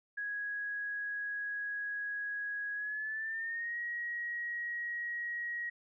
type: tone with pitch glide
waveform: sine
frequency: 1661.2 to 1897.2 Hz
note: G#6 to A#6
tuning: 0 to +30 cents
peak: -35 dBFS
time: 0.17-5.7 s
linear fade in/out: 10 ms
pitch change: +230 cents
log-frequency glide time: 2.74-3.78 s
effects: none